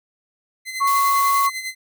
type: tone with tremolo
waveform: sawtooth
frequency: 2054 Hz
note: C7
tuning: 33 cents flat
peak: -21 dBFS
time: 0.65-1.75 s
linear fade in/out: 50 ms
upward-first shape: sine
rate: 10 Hz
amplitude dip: 60%
type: tone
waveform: sine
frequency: 1108.7 Hz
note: C#6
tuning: in tune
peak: -15 dBFS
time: 0.8-1.5 s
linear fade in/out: 20 ms
type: noise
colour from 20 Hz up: blue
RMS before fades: -28 dBFS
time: 0.87-1.47 s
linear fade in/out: 5 ms
effects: none